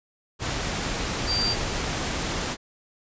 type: tone in noise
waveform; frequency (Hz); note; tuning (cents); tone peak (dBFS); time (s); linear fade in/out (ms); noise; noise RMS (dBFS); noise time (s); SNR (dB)
sine; 4699; D8; 0; -23; 1.26-1.56; 50; pink; -28; 0.39-2.57; +2
effects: resampled to 16000 Hz